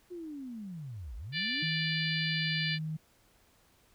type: linear two-way sweep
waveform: sine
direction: down then up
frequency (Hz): 363.9 to 47.38 to 317.6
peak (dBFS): -39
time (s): 0.1-1.64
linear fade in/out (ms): 20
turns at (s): 1.16
type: harmonic tone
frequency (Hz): 587.3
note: D5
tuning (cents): 0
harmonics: 3 / 4 / 5 / 6 / 7 / 8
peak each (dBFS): -36 / -37 / -38 / -39 / -39 / -40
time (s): 1.32-2.79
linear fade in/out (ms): 50
type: tone with pitch glide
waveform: sine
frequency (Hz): 159.3 to 156.74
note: D#3 to D#3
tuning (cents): +41 to +13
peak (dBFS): -33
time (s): 1.62-2.97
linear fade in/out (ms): 10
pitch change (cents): -28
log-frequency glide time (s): 2.32-2.74
effects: pink hiss -66 dBFS RMS until 3.94 s